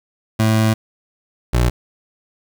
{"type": "tone pair in turn", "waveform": "25% pulse", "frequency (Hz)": [110, 60.29], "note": ["A2", "B1"], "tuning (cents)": [0, -41], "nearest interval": "minor seventh", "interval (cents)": 1041, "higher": "first", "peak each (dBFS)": -9, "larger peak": "neither", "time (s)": [[0.39, 0.74], [1.53, 1.7]], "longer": "first", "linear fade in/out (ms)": 10, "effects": ["8-bit"]}